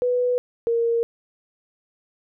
sine tone pair in turn, 493.9 / 465 Hz, B4 / A#4, 0 / -4 cents, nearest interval minor second, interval 104 cents, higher first, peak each -18 dBFS, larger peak neither, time 0.02-0.38 / 0.67-1.03 s, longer neither, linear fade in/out 0 ms, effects none

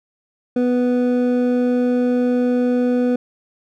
triangle tone pair together, 247.3 / 493.9 Hz, B3 / B4, +3 / 0 cents, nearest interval octave, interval 1197 cents, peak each -14 / -18 dBFS, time 0.56-3.16 s, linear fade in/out 5 ms, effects none

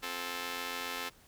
5% pulse chord, F major, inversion second, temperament just, 261.9 / 349.2 / 436.5 Hz, C4 / F4 / A4, +2 / 0 / -14 cents, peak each -30 / -34 / -29 dBFS, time 0.02-1.1 s, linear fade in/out 20 ms, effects pink hiss -61 dBFS RMS until 1.27 s

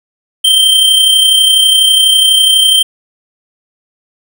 square tone with amplitude modulation, 3136 Hz, G7, in tune, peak -4 dBFS, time 0.44-2.83 s, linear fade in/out 10 ms, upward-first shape sine, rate 32.1 Hz, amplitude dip 40%, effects none

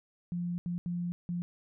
sine tone bursts at uneven times, 174.61 Hz, F3, in tune, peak -31 dBFS, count 4, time 0.32-0.58 / 0.66-0.78 / 0.86-1.12 / 1.29-1.42 s, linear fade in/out 0 ms, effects none

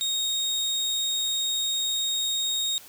30% pulse tone, 3729 Hz, A#7, in tune, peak -22 dBFS, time 0.01-2.78 s, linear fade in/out 0 ms, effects white hiss -48 dBFS RMS until 2.88 s

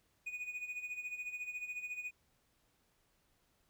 triangle tone with tremolo, 2473 Hz, D#7, 11 cents flat, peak -36 dBFS, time 0.26-2.11 s, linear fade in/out 10 ms, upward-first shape sine, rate 14 Hz, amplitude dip 70%, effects pink hiss -75 dBFS RMS until 3.69 s

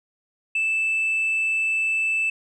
sine tone, 2637 Hz, E7, in tune, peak -18 dBFS, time 0.55-2.3 s, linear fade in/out 5 ms, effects tanh soft clip ceiling -18 dBFS

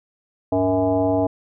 sine tone with frequency modulation, 466.2 Hz, A#4, in tune, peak -16 dBFS, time 0.52-1.27 s, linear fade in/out 5 ms, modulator 182 Hz, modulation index 1.7, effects none

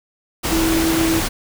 sine tone in noise, 326.2 Hz, E4, 18 cents flat, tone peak -16 dBFS, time 0.51-1.21 s, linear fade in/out 20 ms, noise pink, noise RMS -21 dBFS, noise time 0.43-1.29 s, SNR +2 dB, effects none

